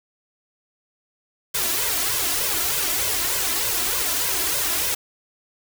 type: noise with flanger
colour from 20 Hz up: white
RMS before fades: -23 dBFS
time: 1.54-4.95 s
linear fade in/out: 10 ms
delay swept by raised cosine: 1.9 to 3 ms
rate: 3.3 Hz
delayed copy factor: +0.85
effects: none